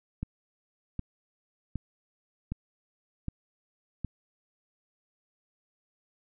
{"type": "click train", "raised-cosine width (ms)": 5, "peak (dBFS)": -20, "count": 6, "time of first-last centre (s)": [0.23, 4.047], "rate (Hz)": 1.31, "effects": []}